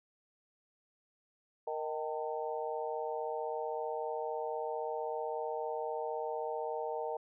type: harmonic tone with a mistuned harmonic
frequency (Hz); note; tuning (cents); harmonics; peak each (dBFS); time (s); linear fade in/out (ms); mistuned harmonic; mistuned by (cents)
155.56; D#3; 0; 3 / 4 / 5 / 6; -38 / -40 / -41 / -42; 1.67-7.17; 5; 6; -60
effects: none